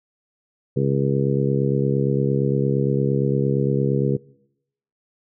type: harmonic tone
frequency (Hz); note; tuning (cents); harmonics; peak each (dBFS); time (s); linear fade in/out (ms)
68.7; C#2; -15; 2 / 3 / 4 / 5 / 6 / 7; -20 / -25 / -29 / -28 / -25 / -27; 0.76-4.17; 10
effects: noise-tail reverb RT60 0.8 s tail -22 dB re dry